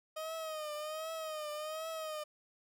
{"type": "tone with vibrato", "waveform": "30% pulse", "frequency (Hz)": 622.3, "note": "D#5", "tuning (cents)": 0, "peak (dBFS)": -36, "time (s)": [0.16, 2.24], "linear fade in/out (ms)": 10, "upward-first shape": "triangle", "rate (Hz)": 1.3, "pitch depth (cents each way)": 79, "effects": []}